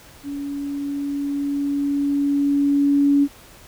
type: tone with level ramp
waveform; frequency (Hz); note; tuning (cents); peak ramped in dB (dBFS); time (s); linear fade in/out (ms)
sine; 283.4; C#4; +38; -26 to -12; 0.23-3.28; 50
effects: pink hiss -46 dBFS RMS until 3.67 s